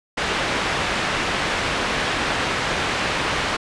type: low-pass noise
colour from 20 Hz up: white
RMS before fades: -23 dBFS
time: 0.17-3.57 s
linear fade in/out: 10 ms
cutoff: 2400 Hz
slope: 12 dB/octave
effects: resampled to 22050 Hz